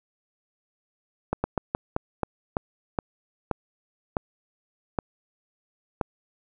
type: slowing click train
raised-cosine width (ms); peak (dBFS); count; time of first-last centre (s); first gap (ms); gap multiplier
1; -10; 12; 1.33-6.012; 110; 1.25
effects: none